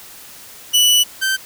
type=tone pair in turn; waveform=sawtooth; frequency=2960 / 1552.7 Hz; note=F#7 / G6; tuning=0 / -17 cents; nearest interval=major seventh; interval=1117 cents; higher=first; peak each=-7 / -12 dBFS; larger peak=first; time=0.73-1.04 / 1.21-1.37 s; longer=first; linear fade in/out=20 ms; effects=white hiss -39 dBFS RMS until 1.45 s